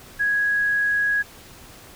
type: tone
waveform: sine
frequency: 1661.2 Hz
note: G#6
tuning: in tune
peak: -18 dBFS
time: 0.19-1.23 s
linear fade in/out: 20 ms
effects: pink hiss -45 dBFS RMS until 1.95 s

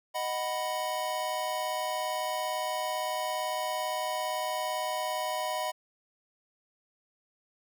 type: chord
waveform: square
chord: B major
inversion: first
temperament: equal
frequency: 622.3 / 740 / 987.8 Hz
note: D#5 / F#5 / B5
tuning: 0 / 0 / 0 cents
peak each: -35 / -36 / -35 dBFS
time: 0.14-5.72 s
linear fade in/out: 20 ms
effects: none

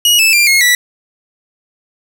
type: tone with pitch steps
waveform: sawtooth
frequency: 2898 / 2627 / 2381 / 2159 / 1956.7 Hz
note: F#7 / E7 / D7 / C#7 / B6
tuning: -37 / -7 / +23 / -46 / -17 cents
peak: -4 dBFS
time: 0.05-0.75 s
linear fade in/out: 2 ms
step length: 140 ms
effects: none

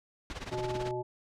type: noise with tremolo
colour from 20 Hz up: pink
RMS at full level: -37 dBFS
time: 0.3-0.91 s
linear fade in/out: 0 ms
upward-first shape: sine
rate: 18 Hz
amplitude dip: 80%
type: harmonic tone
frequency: 123.4 Hz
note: B2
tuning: 1 cent flat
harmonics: 1 / 3 / 5 / 7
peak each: -40 / -34 / -40 / -39 dBFS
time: 0.51-1.03 s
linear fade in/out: 20 ms
effects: low-pass 5000 Hz 12 dB/octave

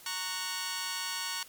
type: chord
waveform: 10% pulse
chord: F# major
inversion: first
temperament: just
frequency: 925 / 1110 / 1480 Hz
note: A#5 / C#6 / F#6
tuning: -14 / +2 / 0 cents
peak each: -30 dBFS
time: 0.06-1.43 s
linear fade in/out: 2 ms
effects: white hiss -53 dBFS RMS until 1.48 s + MP3 96 kbps

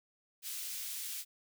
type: high-pass noise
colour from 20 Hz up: white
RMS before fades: -41 dBFS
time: 0.42-1.25 s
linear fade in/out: 50 ms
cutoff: 2700 Hz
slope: 12 dB/octave
effects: none

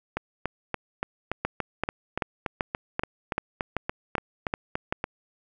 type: two click trains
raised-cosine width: 0.5 ms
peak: -10 / -12 dBFS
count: 10 / 18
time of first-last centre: 1.45-4.925 / 0.17-5.041 s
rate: 2.59 / 3.49 Hz
effects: none

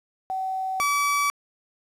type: tone pair in turn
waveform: sine / 30% pulse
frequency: 759 / 1147.6 Hz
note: F#5 / D6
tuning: +44 / -40 cents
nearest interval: perfect fifth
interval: 716 cents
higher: second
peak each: -25 / -18 dBFS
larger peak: second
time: 0.3-0.8 / 0.8-1.3 s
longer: neither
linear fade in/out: 0 ms
effects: resampled to 32000 Hz + 9-bit

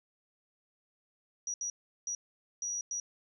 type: tone bursts at uneven times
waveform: sine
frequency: 5800 Hz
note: F#8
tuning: 35 cents flat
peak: -33 dBFS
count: 5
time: 1.47-1.54 / 1.61-1.7 / 2.07-2.15 / 2.62-2.81 / 2.91-3 s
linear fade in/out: 2 ms
effects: none

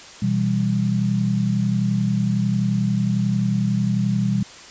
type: chord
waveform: sine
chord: E minor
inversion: second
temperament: equal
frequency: 123.47 / 164.81 / 196 Hz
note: B2 / E3 / G3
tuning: 0 / 0 / 0 cents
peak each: -22 / -25 / -20 dBFS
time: 0.22-4.43 s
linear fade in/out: 5 ms
effects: white hiss -41 dBFS RMS until 4.7 s + resampled to 16000 Hz

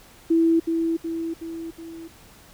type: tone with echo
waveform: sine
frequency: 329.6 Hz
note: E4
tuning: in tune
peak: -15 dBFS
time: 0.3-0.6 s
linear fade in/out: 10 ms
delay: 370 ms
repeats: 4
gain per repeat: -5 dB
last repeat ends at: 2.08 s
effects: pink hiss -50 dBFS RMS until 2.53 s

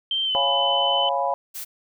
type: tone with pitch glide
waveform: sine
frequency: 3136 to 3026 Hz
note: G7 to F#7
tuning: 0 to +38 cents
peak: -21 dBFS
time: 0.11-1.09 s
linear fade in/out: 2 ms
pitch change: -62 cents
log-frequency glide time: 0.25-0.32 s
type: chord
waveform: sine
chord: C# dominant seventh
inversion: none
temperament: equal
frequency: 554.4 / 698.5 / 830.6 / 987.8 Hz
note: C#5 / E#5 / G#5 / B5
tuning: 0 / 0 / 0 / 0 cents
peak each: -26 dBFS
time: 0.35-1.34 s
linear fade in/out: 0 ms
type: noise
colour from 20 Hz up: blue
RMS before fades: -33 dBFS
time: 1.54-1.65 s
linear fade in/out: 20 ms
effects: none

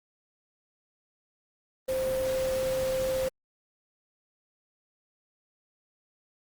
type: tone in noise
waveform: sine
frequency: 523.3 Hz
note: C5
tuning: in tune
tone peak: -26 dBFS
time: 1.88-3.29 s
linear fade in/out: 10 ms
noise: pink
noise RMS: -38 dBFS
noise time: 1.88-3.29 s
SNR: +9 dB
effects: Opus 32 kbps

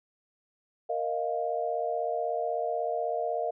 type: chord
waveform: sine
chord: Bb suspended fourth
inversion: none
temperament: equal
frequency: 466.2 / 622.3 / 698.5 Hz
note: Bb4 / Eb5 / F5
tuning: 0 / 0 / 0 cents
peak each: -33 / -32 / -31 dBFS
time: 0.89-3.51 s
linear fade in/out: 10 ms
effects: none

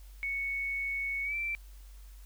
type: tone with pitch glide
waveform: sine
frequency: 2217 to 2341 Hz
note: C#7 to D7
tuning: 0 to -6 cents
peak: -31 dBFS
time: 0.23-1.55 s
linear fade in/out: 0 ms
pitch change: +94 cents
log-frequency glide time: 1.24-1.35 s
effects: added 48 Hz sine -47 dBFS peak until 2.25 s + white hiss -62 dBFS RMS until 2.25 s

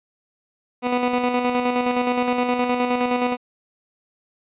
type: tone with tremolo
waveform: 15% pulse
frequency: 246.9 Hz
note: B3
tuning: in tune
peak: -11 dBFS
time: 0.82-3.37 s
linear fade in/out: 50 ms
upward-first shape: square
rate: 9.6 Hz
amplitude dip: 40%
effects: resampled to 8000 Hz

